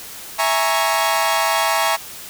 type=chord; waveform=sawtooth; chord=A# half-diminished seventh; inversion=second; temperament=equal; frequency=659.3 / 830.6 / 932.3 / 1108.7 Hz; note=E5 / G#5 / A#5 / C#6; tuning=0 / 0 / 0 / 0 cents; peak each=-18 dBFS; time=0.38-1.97 s; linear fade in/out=20 ms; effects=white hiss -35 dBFS RMS until 2.29 s